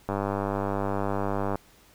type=click train; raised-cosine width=1 ms; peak=-14 dBFS; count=147; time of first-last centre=0.09-1.556 s; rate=99.6 Hz; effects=pink hiss -57 dBFS RMS until 1.94 s